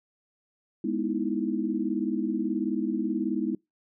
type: chord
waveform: sine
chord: E major seventh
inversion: first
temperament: equal with one note detuned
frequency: 207.7 / 246.1 / 311.1 / 329.6 Hz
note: G#3 / B3 / D#4 / E4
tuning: 0 / -6 / 0 / 0 cents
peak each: -31 dBFS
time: 0.84-3.55 s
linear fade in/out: 5 ms
effects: noise-tail reverb RT60 0.2 s tail -26 dB re dry